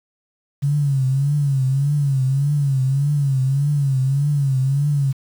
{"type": "tone with vibrato", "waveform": "sine", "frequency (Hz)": 138.6, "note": "C#3", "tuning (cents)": 0, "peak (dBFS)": -15, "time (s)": [0.62, 5.13], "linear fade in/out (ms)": 20, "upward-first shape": "triangle", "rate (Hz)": 1.7, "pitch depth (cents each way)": 120, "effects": ["7-bit"]}